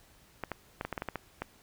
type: clicks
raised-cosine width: 0.5 ms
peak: -19 dBFS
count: 10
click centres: 0.437 / 0.517 / 0.811 / 0.85 / 0.927 / 0.978 / 1.021 / 1.087 / 1.157 / 1.42 s
effects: pink hiss -61 dBFS RMS until 1.62 s